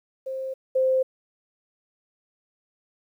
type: tone pair in turn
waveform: sine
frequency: 528 / 521.6 Hz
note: C5 / C5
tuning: +16 / -5 cents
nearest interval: unison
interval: 21 cents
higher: first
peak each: -28 / -18 dBFS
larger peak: second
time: 0.26-0.54 / 0.75-1.03 s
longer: neither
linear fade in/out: 10 ms
effects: 10-bit